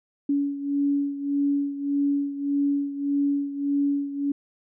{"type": "beating tone pair", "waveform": "sine", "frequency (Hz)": [282.7, 284.4], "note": ["C#4", "C#4"], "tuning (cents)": [34, 45], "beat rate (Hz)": 1.7, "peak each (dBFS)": [-23, -28], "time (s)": [0.29, 4.32], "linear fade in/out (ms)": 5, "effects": []}